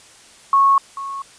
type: tone with echo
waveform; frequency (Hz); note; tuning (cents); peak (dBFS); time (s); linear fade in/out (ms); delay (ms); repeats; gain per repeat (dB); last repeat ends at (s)
sine; 1100; C#6; -14; -10; 0.53-0.78; 2; 440; 1; -15; 1.22
effects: white hiss -46 dBFS RMS until 1.38 s + resampled to 22050 Hz